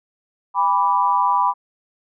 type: tone with amplitude modulation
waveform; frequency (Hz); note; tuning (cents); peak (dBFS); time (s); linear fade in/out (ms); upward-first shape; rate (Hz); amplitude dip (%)
sine; 987.8; B5; 0; -10; 0.54-1.54; 50; sine; 180; 100
effects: none